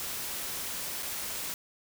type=noise with dropouts; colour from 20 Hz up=white; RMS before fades=-36 dBFS; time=0-1.54 s; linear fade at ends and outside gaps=0 ms; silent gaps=1.025-1.03 s; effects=none